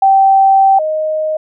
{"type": "tone pair in turn", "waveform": "sine", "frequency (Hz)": [777, 622.4], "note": ["G5", "D#5"], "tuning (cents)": [-16, 0], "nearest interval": "major third", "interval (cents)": 384, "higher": "first", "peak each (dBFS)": [-5, -13], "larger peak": "first", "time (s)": [[0.02, 0.79], [0.79, 1.37]], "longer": "first", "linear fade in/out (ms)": 5, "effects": []}